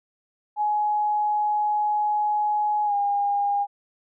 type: tone with pitch glide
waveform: sine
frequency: 840 to 810 Hz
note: G#5 to G#5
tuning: +19 to -43 cents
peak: -20 dBFS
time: 0.56-3.67 s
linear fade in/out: 50 ms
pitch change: -62 cents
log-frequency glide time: 2.85-2.94 s
effects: none